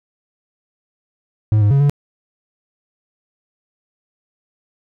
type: tone with pitch steps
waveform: triangle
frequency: 107.2 / 103.3 / 138.9 / 143.4 Hz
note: A2 / G#2 / C#3 / D3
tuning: -45 / -9 / +4 / -41 cents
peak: -8 dBFS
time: 1.52-1.896 s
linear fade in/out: 0 ms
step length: 94 ms
effects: none